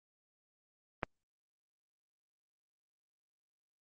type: click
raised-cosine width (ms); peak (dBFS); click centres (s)
0.5; -17; 1.032
effects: Opus 32 kbps